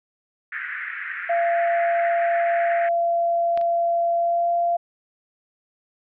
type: band-pass noise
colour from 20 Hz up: white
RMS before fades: -31 dBFS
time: 0.52-2.89 s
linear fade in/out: 5 ms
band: 1500 to 2000 Hz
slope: 48 dB/octave
type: tone with pitch glide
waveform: sine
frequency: 683 to 689.3 Hz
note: F5 to F5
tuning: -39 to -23 cents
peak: -18 dBFS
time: 1.29-4.77 s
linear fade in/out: 10 ms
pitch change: +16 cents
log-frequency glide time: 4.16-4.51 s
type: clicks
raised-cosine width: 0.3 ms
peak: -18 / -27 dBFS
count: 2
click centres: 3.575 / 3.613 s
effects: none